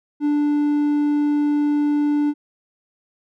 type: tone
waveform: triangle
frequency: 293.7 Hz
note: D4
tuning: in tune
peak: -14 dBFS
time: 0.2-2.34 s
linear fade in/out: 50 ms
effects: none